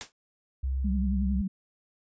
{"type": "noise with exponential decay", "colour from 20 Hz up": "white", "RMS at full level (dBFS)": -32, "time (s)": [0.01, 0.12], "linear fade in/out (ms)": 0, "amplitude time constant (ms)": 23}
{"type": "tone", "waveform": "sine", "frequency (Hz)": 66, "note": "C2", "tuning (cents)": 16, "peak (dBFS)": -26, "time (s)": [0.63, 1.42], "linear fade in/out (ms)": 10}
{"type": "tone with vibrato", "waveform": "sine", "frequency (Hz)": 196, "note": "G3", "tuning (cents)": 0, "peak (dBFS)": -27, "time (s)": [0.84, 1.48], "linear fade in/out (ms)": 10, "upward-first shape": "triangle", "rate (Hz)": 11, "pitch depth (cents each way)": 98}
{"effects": ["resampled to 16000 Hz"]}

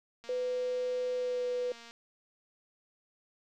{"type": "click train", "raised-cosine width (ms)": 0.2, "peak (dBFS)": -34, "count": 390, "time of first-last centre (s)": [0.24, 1.91], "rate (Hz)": 233}
{"type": "tone with pitch glide", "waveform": "sine", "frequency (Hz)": [500, 494.3], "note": ["B4", "B4"], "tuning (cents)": [21, 1], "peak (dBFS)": -30, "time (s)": [0.29, 1.72], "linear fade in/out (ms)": 2, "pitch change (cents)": -20, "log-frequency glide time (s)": [1.15, 1.46]}
{"effects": []}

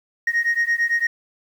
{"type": "beating tone pair", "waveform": "sine", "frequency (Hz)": [1864.7, 1873.6], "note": ["A#6", "A#6"], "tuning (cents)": [0, 8], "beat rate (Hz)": 8.9, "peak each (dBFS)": -19, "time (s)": [0.27, 1.07], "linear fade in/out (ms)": 5, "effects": ["tanh soft clip ceiling -14 dBFS", "8-bit"]}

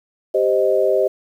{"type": "chord", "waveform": "sine", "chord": "C minor", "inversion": "second", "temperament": "equal", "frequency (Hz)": [392, 523.3, 622.3], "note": ["G4", "C5", "Eb5"], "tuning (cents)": [0, 0, 0], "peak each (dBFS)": -18, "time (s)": [0.34, 1.08], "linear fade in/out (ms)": 10, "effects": ["8-bit"]}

